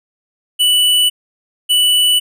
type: tone pair in turn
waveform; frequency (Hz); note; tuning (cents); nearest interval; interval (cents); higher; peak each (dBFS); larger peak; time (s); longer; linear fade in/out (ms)
square; 2967 / 2967; F#7 / F#7; +4 / +4; unison; 0; neither; -10; neither; 0.59-1.1 / 1.69-2.2; neither; 20
effects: none